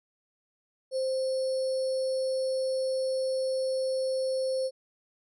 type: tone with sample-and-hold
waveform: sine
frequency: 523.3 Hz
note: C5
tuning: in tune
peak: -26 dBFS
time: 0.91-4.71 s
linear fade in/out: 50 ms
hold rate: 4900 Hz
effects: resampled to 24000 Hz